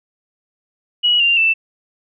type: tone with pitch steps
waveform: sine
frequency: 2916 / 2784 / 2659 Hz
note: F#7 / F7 / E7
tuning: -26 / -6 / +14 cents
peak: -11 dBFS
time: 1.03-1.54 s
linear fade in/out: 20 ms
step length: 170 ms
effects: none